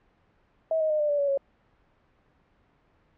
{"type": "tone with pitch steps", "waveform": "sine", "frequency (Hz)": [643, 626.9, 611.1, 595.8, 580.8, 566.3, 552.1], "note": ["E5", "D#5", "D#5", "D5", "D5", "C#5", "C#5"], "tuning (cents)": [-43, 13, -31, 25, -19, 37, -7], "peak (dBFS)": -22, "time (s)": [0.71, 1.375], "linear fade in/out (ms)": 2, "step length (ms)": 95, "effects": ["pink hiss -65 dBFS RMS until 3.17 s", "low-pass 2000 Hz 12 dB/octave"]}